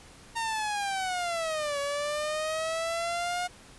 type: linear two-way sweep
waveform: sawtooth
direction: down then up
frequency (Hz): 925 to 563 to 720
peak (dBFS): -25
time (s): 0.35-3.48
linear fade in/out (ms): 20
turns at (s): 1.79
effects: pink hiss -52 dBFS RMS until 3.78 s + resampled to 24000 Hz